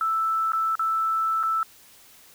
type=tone with dropouts; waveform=sine; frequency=1320 Hz; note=E6; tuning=2 cents sharp; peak=-21 dBFS; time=0.01-1.63 s; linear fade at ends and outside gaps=1 ms; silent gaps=0.52-0.533 / 0.754-0.794 / 1.43-1.435 s; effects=white hiss -52 dBFS RMS until 2.34 s